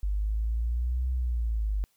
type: linear two-way sweep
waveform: sine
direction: up then down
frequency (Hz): 49.11 to 64 to 49.11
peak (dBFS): -25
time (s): 0.03-1.84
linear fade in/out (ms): 0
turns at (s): 1.1
effects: white hiss -70 dBFS RMS until 1.96 s